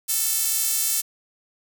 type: tone with high-pass filter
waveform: sawtooth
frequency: 442.1 Hz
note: A4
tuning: 8 cents sharp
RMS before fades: -23 dBFS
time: 0.08-1.02 s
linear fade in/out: 20 ms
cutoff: 8600 Hz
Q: 0.8
effects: none